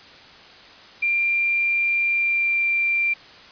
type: tone with pitch glide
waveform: sine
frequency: 2380 to 2366 Hz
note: D7 to D7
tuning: +22 to +12 cents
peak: -18 dBFS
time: 1.02-3.14 s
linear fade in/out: 10 ms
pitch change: -10 cents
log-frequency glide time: 2.08-2.66 s
effects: white hiss -45 dBFS RMS until 3.51 s + resampled to 11025 Hz

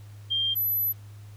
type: tone pair in turn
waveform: sine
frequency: 3188 / 11991 Hz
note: G7 / F#9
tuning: +28 / +22 cents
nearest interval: octave + major seventh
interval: 2294 cents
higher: second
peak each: -23 dBFS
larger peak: neither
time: 0.3-0.55 / 0.55-0.93 s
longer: second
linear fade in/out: 20 ms
effects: added 103 Hz sine -42 dBFS peak until 1.36 s + pink hiss -58 dBFS RMS until 1.36 s

